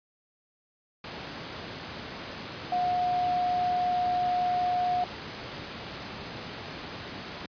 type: tone in noise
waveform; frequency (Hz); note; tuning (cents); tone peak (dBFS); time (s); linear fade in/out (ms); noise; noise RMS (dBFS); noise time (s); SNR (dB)
sine; 720; F#5; -47; -24; 2.72-5.04; 2; pink; -38; 1.04-7.46; +11
effects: high-pass 100 Hz 12 dB/octave + resampled to 11025 Hz